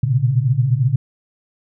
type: tone cluster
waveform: sine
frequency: 117 / 125.6 / 139.8 Hz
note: A#2 / B2 / C#3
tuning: +7 / +30 / +15 cents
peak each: -18 dBFS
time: 0.03-0.96 s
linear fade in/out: 5 ms
effects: none